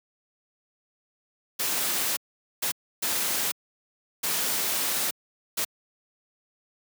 white noise bursts at uneven times, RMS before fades -27 dBFS, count 5, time 1.59-2.17 / 2.62-2.72 / 3.02-3.52 / 4.23-5.11 / 5.57-5.65 s, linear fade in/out 10 ms, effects high-pass 150 Hz 12 dB/octave

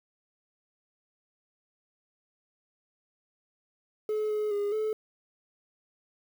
triangle tone with pitch steps, 428.1 / 424.4 / 408.8 / 432.7 Hz, A4 / G#4 / G#4 / A4, -47 / +38 / -27 / -29 cents, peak -24 dBFS, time 4.09-4.93 s, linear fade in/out 2 ms, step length 210 ms, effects tanh soft clip ceiling -21 dBFS + 9-bit

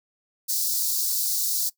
white high-pass noise, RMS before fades -25 dBFS, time 0.48-1.7 s, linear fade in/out 20 ms, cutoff 4200 Hz, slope 48 dB/octave, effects noise-tail reverb RT60 0.1 s tail -19 dB re dry

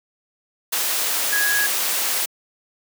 sine tone in noise, 1661.2 Hz, G#6, in tune, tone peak -19 dBFS, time 1.32-1.67 s, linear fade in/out 10 ms, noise white, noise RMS -22 dBFS, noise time 0.72-2.26 s, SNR 0 dB, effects high-pass 400 Hz 12 dB/octave

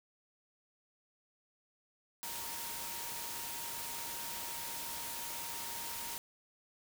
sine tone in noise, 932.3 Hz, A#5, in tune, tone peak -49 dBFS, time 2.23-6.18 s, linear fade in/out 0 ms, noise white, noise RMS -42 dBFS, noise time 2.23-6.18 s, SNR -10 dB, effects none

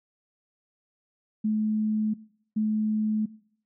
sine tone pair in turn, 215.2 / 215.2 Hz, A3 / A3, -38 / -38 cents, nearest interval unison, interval 0 cents, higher neither, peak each -22 dBFS, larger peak neither, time 1.44-2.14 / 2.56-3.26 s, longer neither, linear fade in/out 10 ms, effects noise-tail reverb RT60 0.6 s tail -21 dB re dry

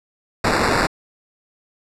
blue noise with sample-and-hold, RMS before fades -18 dBFS, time 0.44-0.87 s, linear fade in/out 5 ms, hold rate 3150 Hz, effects low-pass 8000 Hz 12 dB/octave

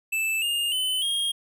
square tone with pitch steps, 2637 / 2826 / 3029 / 3247 Hz, E7 / F7 / F#7 / G#7, 0 / +20 / +40 / -40 cents, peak -24 dBFS, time 0.12-1.32 s, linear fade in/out 10 ms, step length 300 ms, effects none

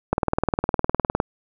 click train, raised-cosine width 1 ms, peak -5 dBFS, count 22, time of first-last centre 0.13-1.201 s, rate 19.6 Hz, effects none

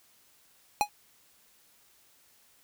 square tone with exponential decay, 830.6 Hz, G#5, in tune, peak -18 dBFS, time 0.81-0.89 s, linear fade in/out 0 ms, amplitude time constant 16 ms, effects white hiss -63 dBFS RMS until 2.63 s

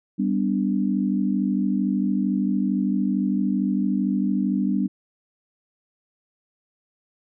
sine chord, G major, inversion none, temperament equal with one note detuned, 196 / 249.2 / 293.7 Hz, G3 / B3 / D4, 0 / +16 / 0 cents, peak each -22 / -25 / -26 dBFS, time 0.18-4.88 s, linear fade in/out 20 ms, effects none

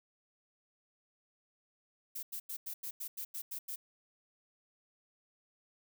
violet noise bursts, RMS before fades -41 dBFS, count 10, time 2.15-3.76 s, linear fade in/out 10 ms, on 80 ms, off 90 ms, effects none

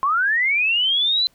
sine linear sweep, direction up, 1046.5 to 4078 Hz, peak -16 dBFS, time 0.03-1.27 s, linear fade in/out 0 ms, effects pink hiss -60 dBFS RMS until 1.34 s

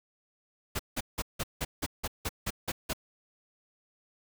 pink noise bursts, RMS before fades -32 dBFS, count 11, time 0.75-2.934 s, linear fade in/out 10 ms, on 44 ms, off 170 ms, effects none

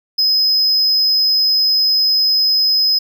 triangle tone, 5070 Hz, D#8, 32 cents sharp, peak -10 dBFS, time 0.18-2.99 s, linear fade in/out 10 ms, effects none

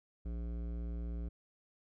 triangle tone with hard clipping, 58.1 Hz, A#1, 5 cents flat, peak -39 dBFS, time 0.25-1.29 s, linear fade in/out 10 ms, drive 18 dB, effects none

